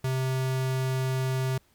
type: tone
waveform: square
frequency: 130.81 Hz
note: C3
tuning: in tune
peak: -26 dBFS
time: 0.04-1.58 s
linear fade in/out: 5 ms
effects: pink hiss -65 dBFS RMS until 1.74 s